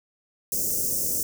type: band-stop noise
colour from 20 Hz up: white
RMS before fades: -26 dBFS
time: 0.52-1.23 s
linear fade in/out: 2 ms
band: 570 to 5600 Hz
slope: 48 dB/octave
effects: none